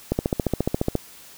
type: click train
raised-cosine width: 2 ms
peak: -7 dBFS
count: 13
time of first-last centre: 0.12-0.953 s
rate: 14.4 Hz
effects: white hiss -46 dBFS RMS until 1.37 s